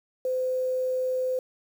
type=tone with quantisation; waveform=sine; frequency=512 Hz; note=C5; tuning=38 cents flat; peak=-24 dBFS; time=0.25-1.39 s; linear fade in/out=2 ms; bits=8; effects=none